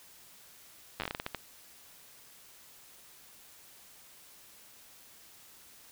slowing click train, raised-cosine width 0.3 ms, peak -18 dBFS, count 11, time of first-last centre 1-1.347 s, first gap 9 ms, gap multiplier 1.28, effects white hiss -56 dBFS RMS until 5.91 s

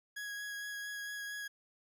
40% pulse tone with vibrato, 1661.2 Hz, G#6, in tune, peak -39 dBFS, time 0.16-1.48 s, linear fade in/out 10 ms, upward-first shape sine, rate 4.4 Hz, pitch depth 11 cents each way, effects none

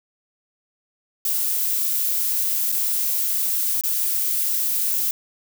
violet noise with dropouts, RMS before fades -22 dBFS, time 1.25-5.11 s, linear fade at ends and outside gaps 2 ms, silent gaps 2.719-2.723 / 3.811-3.836 s, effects none

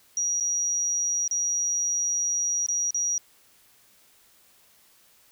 sine tone with dropouts, 5760 Hz, F#8, 47 cents flat, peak -23 dBFS, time 0.17-3.18 s, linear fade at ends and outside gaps 1 ms, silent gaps 0.4-0.407 / 1.278-1.311 / 2.663-2.686 / 2.907-2.945 s, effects white hiss -59 dBFS RMS until 5.31 s

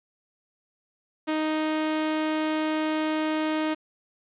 sawtooth tone, 311.1 Hz, D#4, in tune, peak -20 dBFS, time 1.27-3.75 s, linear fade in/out 20 ms, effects resampled to 8000 Hz + 8-bit

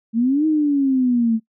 sine exponential two-way sweep, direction up then down, 220 to 316.4 to 220 Hz, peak -14 dBFS, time 0.13-1.4 s, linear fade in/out 50 ms, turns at 0.46 s, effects noise-tail reverb RT60 0.1 s tail -23 dB re dry

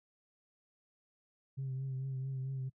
sine tone with vibrato, 132.8 Hz, C3, 26 cents sharp, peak -34 dBFS, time 1.57-2.7 s, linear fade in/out 20 ms, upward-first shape triangle, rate 4.5 Hz, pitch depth 40 cents each way, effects noise-tail reverb RT60 0.1 s tail -25 dB re dry + tanh soft clip ceiling -33 dBFS

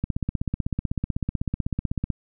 click train, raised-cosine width 5 ms, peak -12 dBFS, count 34, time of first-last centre 0.04-2.103 s, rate 16 Hz, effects none

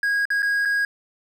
triangle tone with dropouts, 1642 Hz, G#6, 20 cents flat, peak -17 dBFS, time 0.03-0.85 s, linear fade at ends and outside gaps 2 ms, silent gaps 0.254-0.303 / 0.422-0.428 / 0.652-0.655 s, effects none

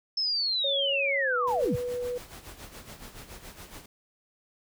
sine linear sweep, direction down, 5300 to 82.41 Hz, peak -25 dBFS, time 0.17-1.76 s, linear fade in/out 5 ms
sine tone with pitch glide, 554.4 to 491.1 Hz, C#5 to B4, 0 to -10 cents, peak -29 dBFS, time 0.64-2.18 s, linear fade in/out 5 ms, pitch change -210 cents, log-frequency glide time 1.2-1.36 s
pink noise with tremolo, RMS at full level -43 dBFS, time 1.47-3.86 s, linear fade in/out 5 ms, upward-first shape sine, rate 7.1 Hz, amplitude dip 65%
effects none

